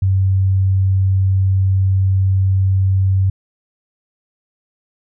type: tone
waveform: sine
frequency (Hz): 95.6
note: G2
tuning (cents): -43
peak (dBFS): -11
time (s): 0.02-3.3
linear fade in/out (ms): 5
effects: none